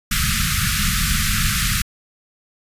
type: band-stop noise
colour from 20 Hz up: pink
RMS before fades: -19 dBFS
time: 0.11-1.82 s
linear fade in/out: 5 ms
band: 220 to 1200 Hz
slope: 96 dB/octave
effects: resampled to 32000 Hz